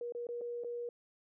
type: tone with dropouts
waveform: sine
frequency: 477.9 Hz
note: A#4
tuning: 43 cents sharp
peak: -37 dBFS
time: 0.01-0.89 s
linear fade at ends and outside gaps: 2 ms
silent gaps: 0.123-0.149 / 0.269-0.288 / 0.411-0.415 / 0.637-0.645 s
effects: none